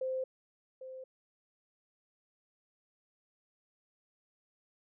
sine tone with echo, 520 Hz, C5, 11 cents flat, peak -32 dBFS, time 0.01-0.24 s, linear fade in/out 5 ms, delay 800 ms, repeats 1, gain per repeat -11 dB, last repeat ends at 1.04 s, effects none

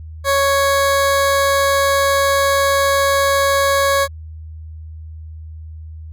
20% pulse tone, 554.4 Hz, C#5, in tune, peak -8 dBFS, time 0.24-4.08 s, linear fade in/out 50 ms, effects added 79 Hz sine -30 dBFS peak until 6.12 s

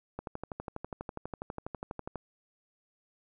click train, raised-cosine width 1 ms, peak -23 dBFS, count 25, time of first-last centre 0.19-2.157 s, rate 12.2 Hz, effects none

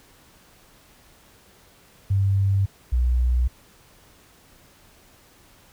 sine tone pair in turn, 98 / 61.44 Hz, G2 / B1, 0 / -8 cents, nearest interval minor sixth, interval 808 cents, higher first, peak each -17 / -17 dBFS, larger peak neither, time 2.1-2.66 / 2.92-3.48 s, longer neither, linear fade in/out 10 ms, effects pink hiss -54 dBFS RMS until 5.72 s

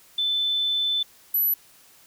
sine tone pair in turn, 3520 / 11840 Hz, A7 / F#9, 0 / 0 cents, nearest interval octave + major sixth, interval 2100 cents, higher second, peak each -21 / -19 dBFS, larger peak second, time 0.18-1.03 / 1.34-1.54 s, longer first, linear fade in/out 5 ms, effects white hiss -54 dBFS RMS until 2.06 s

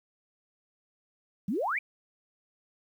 sine exponential sweep, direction up, 174.61 to 2468 Hz, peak -27 dBFS, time 1.48-1.79 s, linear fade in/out 5 ms, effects 10-bit

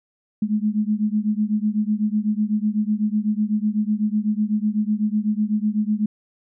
sine beating tone pair, 208.7 / 216.7 Hz, G#3 / A3, +9 / -26 cents, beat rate 8 Hz, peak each -21 / -22 dBFS, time 0.42-6.06 s, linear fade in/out 5 ms, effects none

